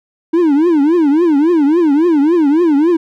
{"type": "tone with vibrato", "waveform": "triangle", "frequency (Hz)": 313.6, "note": "D#4", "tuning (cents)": 14, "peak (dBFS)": -6, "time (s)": [0.33, 2.97], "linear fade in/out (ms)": 10, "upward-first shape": "triangle", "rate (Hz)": 3.6, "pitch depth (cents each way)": 250, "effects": []}